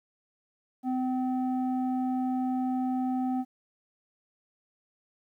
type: tone with low-pass filter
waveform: square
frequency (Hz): 256.1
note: C4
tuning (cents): -37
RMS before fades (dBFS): -29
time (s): 0.83-3.45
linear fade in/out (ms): 50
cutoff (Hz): 610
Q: 10
effects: 11-bit